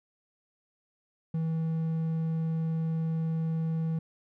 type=tone with vibrato; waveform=triangle; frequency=161.8 Hz; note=E3; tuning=32 cents flat; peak=-25 dBFS; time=1.34-3.99 s; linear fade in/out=5 ms; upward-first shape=triangle; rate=20 Hz; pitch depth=12 cents each way; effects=none